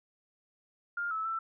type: tone with pitch steps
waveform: sine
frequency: 1405 / 1304 / 1332 Hz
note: F6 / E6 / E6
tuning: +10 / -19 / +18 cents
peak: -31 dBFS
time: 0.97-1.39 s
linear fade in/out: 5 ms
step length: 140 ms
effects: none